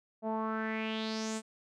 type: tone with low-pass filter sweep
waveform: sawtooth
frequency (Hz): 220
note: A3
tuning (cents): 0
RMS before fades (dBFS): -35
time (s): 0.22-1.42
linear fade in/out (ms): 50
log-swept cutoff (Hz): 700 to 8600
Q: 4.3
effects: none